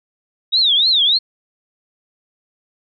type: tone with vibrato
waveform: sine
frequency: 3701 Hz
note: A#7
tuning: 13 cents flat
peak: -11 dBFS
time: 0.52-1.19 s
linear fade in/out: 20 ms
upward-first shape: triangle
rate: 3.4 Hz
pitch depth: 270 cents each way
effects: none